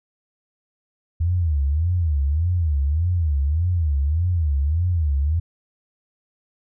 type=tone with vibrato; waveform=sine; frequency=78.8 Hz; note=D#2; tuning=23 cents sharp; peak=-17 dBFS; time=1.2-5.4 s; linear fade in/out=10 ms; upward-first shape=sine; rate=1.7 Hz; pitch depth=230 cents each way; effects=none